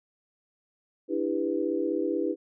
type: chord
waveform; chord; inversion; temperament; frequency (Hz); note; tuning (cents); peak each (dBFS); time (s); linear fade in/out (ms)
sine; E minor seventh; third; equal with one note detuned; 293.7 / 329.6 / 398.6 / 493.9; D4 / E4 / G4 / B4; 0 / 0 / +29 / 0; -32 / -29 / -31 / -32; 1.08-2.36; 50
effects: none